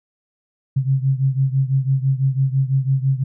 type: beating tone pair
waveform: sine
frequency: 132.5 / 138.5 Hz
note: C3 / C#3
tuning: +22 / -1 cents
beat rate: 6 Hz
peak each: -17 / -20 dBFS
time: 0.76-3.24 s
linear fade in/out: 10 ms
effects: none